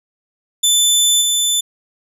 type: tone with level steps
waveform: 20% pulse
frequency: 3520 Hz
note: A7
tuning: in tune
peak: -5 / -8 dBFS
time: 0.63-1.61 s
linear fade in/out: 10 ms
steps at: 1.21 s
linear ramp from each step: 10 ms
effects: none